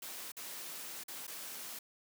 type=noise with dropouts; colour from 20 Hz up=white; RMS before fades=-45 dBFS; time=0.02-1.79 s; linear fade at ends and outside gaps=5 ms; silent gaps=0.319-0.367 / 1.037-1.081 / 1.269-1.277 s; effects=high-pass 200 Hz 12 dB/octave